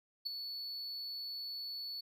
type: tone with ADSR envelope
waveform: triangle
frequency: 4435 Hz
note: C#8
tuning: in tune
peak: -31 dBFS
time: 0.25-2.01 s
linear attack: 18 ms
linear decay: 6 ms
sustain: -8 dB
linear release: 10 ms
effects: none